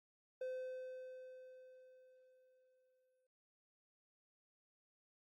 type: tone with exponential decay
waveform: triangle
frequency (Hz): 513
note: C5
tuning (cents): -34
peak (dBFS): -38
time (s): 0.41-3.27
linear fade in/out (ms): 5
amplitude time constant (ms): 620
effects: Opus 48 kbps